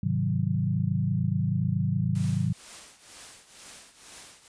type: chord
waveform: sine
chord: Ab dominant seventh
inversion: none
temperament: equal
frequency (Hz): 103.83 / 130.81 / 155.56 / 185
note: Ab2 / C3 / Eb3 / Gb3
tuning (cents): 0 / 0 / 0 / 0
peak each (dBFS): -29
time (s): 0.03-2.53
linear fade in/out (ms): 5
type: noise with tremolo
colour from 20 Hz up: white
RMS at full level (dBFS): -43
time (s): 2.15-4.48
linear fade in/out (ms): 2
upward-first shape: triangle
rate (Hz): 2.1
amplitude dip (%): 80
effects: resampled to 22050 Hz